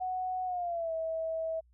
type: tone with pitch glide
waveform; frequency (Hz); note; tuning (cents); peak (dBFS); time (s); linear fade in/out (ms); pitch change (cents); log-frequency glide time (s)
sine; 740 to 647.9; F#5 to E5; 0 to -30; -31; 0-1.61; 20; -230; 0.45-0.93
effects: added 60 Hz sine -61 dBFS peak until 1.73 s